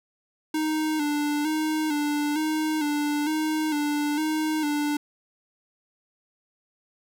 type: tone with vibrato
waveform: square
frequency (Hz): 302.6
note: D#4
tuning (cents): -48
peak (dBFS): -24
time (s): 0.54-4.97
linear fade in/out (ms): 5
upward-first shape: square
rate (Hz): 1.1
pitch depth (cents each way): 48
effects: none